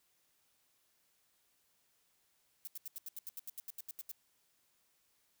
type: noise bursts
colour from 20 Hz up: violet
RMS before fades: -44 dBFS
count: 15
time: 2.65-4.115 s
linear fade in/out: 0 ms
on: 23 ms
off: 80 ms
effects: white hiss -75 dBFS RMS until 5.4 s